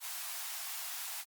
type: high-pass noise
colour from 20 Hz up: white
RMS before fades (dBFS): -41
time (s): 0-1.25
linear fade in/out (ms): 50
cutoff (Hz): 650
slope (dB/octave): 96
effects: Opus 48 kbps